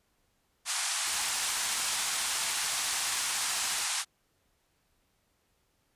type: band-pass noise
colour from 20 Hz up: white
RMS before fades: -32 dBFS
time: 0.65-4.05 s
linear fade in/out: 50 ms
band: 720 to 10000 Hz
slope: 48 dB/octave
type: noise with tremolo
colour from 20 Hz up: white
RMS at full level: -40 dBFS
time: 1.06-3.85 s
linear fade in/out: 10 ms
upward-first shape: sine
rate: 14 Hz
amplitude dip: 30%
effects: pink hiss -73 dBFS RMS until 5.95 s + resampled to 32000 Hz